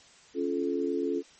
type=chord; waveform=sine; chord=Db augmented; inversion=none; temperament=just; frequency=277.2 / 346.5 / 433.1 Hz; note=Db4 / F4 / A4; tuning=0 / -14 / -27 cents; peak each=-31 dBFS; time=0.34-1.23 s; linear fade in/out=50 ms; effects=white hiss -56 dBFS RMS until 1.39 s + MP3 32 kbps